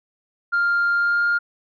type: tone with pitch glide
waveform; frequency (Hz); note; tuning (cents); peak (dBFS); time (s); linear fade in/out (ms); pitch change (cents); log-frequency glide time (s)
sine; 1399 to 1409.5; F6 to F6; +3 to +16; -15; 0.52-1.39; 20; +13; 0.95-1.27
effects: tanh soft clip ceiling -14 dBFS